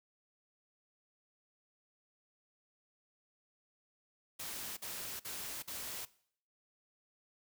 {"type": "noise bursts", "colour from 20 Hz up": "white", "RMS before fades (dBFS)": -43, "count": 4, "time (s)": [4.39, 6.054], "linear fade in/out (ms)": 10, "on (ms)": 380, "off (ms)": 48, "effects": ["noise-tail reverb RT60 0.6 s tail -20 dB re dry"]}